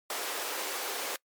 pink high-pass noise, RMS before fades -35 dBFS, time 0.1-1.16 s, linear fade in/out 2 ms, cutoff 400 Hz, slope 24 dB/octave, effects noise-tail reverb RT60 0.1 s tail -23 dB re dry + MP3 96 kbps

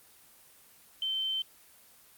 sine tone, 3095 Hz, G7, 23 cents flat, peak -29 dBFS, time 1.02-1.42 s, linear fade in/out 2 ms, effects white hiss -58 dBFS RMS until 2.17 s + Opus 24 kbps

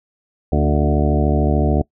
harmonic tone with a mistuned harmonic, 73.6 Hz, D2, 4 cents sharp, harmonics 1 / 2 / 3 / 4 / 5 / 6 / 8 / 9 / 10, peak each -17 / -20 / -22 / -23 / -24 / -25 / -26 / -27 / -27 dBFS, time 0.52-1.82 s, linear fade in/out 5 ms, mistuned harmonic 3, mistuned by +31 cents, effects noise-tail reverb RT60 0.1 s tail -23 dB re dry

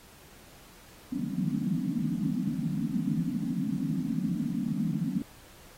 pink band-pass noise, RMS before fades -30 dBFS, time 1.12-5.22 s, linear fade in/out 2 ms, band 150 to 290 Hz, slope 96 dB/octave, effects pink hiss -54 dBFS RMS until 5.77 s + AAC 48 kbps

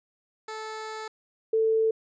15% pulse / sine tone pair in turn, 436.8 / 443.9 Hz, A4 / A4, -13 / +15 cents, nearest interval unison, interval 28 cents, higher second, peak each -28 / -20 dBFS, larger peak second, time 0.48-1.08 / 1.53-1.91 s, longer first, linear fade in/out 5 ms, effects resampled to 16000 Hz

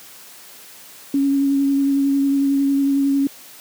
sine tone with vibrato, 277.2 Hz, C#4, in tune, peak -14 dBFS, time 1.14-3.27 s, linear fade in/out 2 ms, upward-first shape sine, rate 11 Hz, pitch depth 16 cents each way, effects white hiss -42 dBFS RMS until 3.6 s + high-pass 150 Hz 12 dB/octave

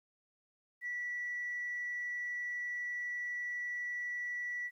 sine tone, 1952 Hz, B6, 21 cents flat, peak -35 dBFS, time 0.81-4.71 s, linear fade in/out 50 ms, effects tanh soft clip ceiling -31 dBFS + 12-bit

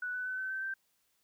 sine tone with pitch steps, 1480 / 1496.3 / 1512.8 / 1529.5 / 1546.4 / 1563.5 Hz, F#6 / F#6 / F#6 / G6 / G6 / G6, 0 / +19 / +38 / -43 / -24 / -5 cents, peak -34 dBFS, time 0.02-0.74 s, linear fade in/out 5 ms, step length 120 ms, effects white hiss -75 dBFS RMS until 1.23 s

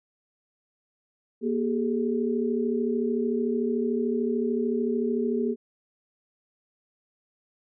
sine tone cluster, 237.1 / 393.1 / 426.6 Hz, A#3 / G4 / G#4, +30 / +5 / +46 cents, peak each -26 / -29 / -29 dBFS, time 1.41-5.56 s, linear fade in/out 50 ms, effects none

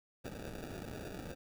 violet noise with sample-and-hold, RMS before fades -45 dBFS, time 0.24-1.35 s, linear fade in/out 20 ms, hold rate 1050 Hz, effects none

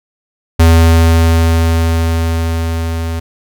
square tone with level ramp, 82.41 Hz, E2, in tune, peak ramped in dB -4 to -17 dBFS, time 0.59-3.2 s, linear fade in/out 10 ms, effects none

